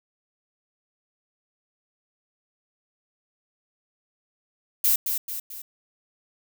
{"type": "noise with echo", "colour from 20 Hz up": "violet", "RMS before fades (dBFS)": -20, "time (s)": [4.84, 4.96], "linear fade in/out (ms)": 5, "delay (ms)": 220, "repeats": 3, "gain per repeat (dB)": -6, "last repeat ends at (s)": 5.62, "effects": []}